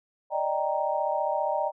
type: chord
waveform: sine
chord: Eb major seventh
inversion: third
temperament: equal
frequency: 587.3 / 622.3 / 784 / 932.3 Hz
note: D5 / Eb5 / G5 / Bb5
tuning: 0 / 0 / 0 / 0 cents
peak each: -30 dBFS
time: 0.3-1.72 s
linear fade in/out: 50 ms
effects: none